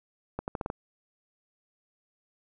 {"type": "accelerating click train", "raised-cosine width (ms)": 1, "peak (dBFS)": -18, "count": 6, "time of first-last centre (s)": [0.39, 0.701], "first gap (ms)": 89, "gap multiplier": 0.82, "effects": []}